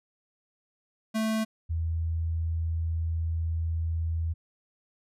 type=tone pair in turn; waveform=square / sine; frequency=220 / 81.98 Hz; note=A3 / E2; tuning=0 / -9 cents; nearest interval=octave + perfect fourth; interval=1709 cents; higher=first; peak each=-26 dBFS; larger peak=neither; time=1.14-1.45 / 1.69-4.34 s; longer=second; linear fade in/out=20 ms; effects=resampled to 32000 Hz